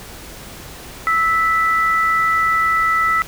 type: tone pair together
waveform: sine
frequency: 1310.4 / 1975.5 Hz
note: E6 / B6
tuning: -11 / 0 cents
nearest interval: perfect fifth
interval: 711 cents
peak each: -15 / -18 dBFS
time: 1.07-3.22 s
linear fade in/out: 0 ms
effects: added 50 Hz sine -44 dBFS peak until 3.27 s + pink hiss -36 dBFS RMS until 3.27 s